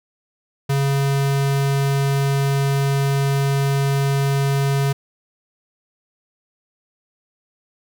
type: tone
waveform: square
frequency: 138.59 Hz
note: C#3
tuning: in tune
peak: -17 dBFS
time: 0.69-4.93 s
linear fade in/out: 10 ms
effects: none